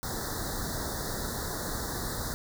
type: band-stop noise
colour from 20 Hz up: pink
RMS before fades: -34 dBFS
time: 0.03-2.34 s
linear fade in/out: 0 ms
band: 1900 to 3700 Hz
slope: 96 dB/octave
effects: none